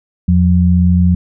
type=tone pair together; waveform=sine; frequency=84.2 / 178.41 Hz; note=E2 / F3; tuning=+37 / +37 cents; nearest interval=octave + minor second; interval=1300 cents; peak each=-10 dBFS; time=0.28-1.15 s; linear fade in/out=5 ms; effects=none